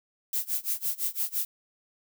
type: noise with tremolo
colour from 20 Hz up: violet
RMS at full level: -27 dBFS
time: 0.33-1.45 s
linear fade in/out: 2 ms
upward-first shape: sine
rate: 5.9 Hz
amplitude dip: 95%
effects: none